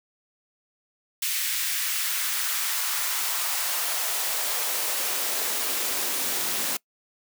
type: noise with high-pass filter sweep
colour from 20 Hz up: white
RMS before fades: -27 dBFS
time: 1.22-6.77 s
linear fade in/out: 5 ms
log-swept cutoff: 2200 to 210 Hz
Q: 1.2
effects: noise-tail reverb RT60 0.1 s tail -24 dB re dry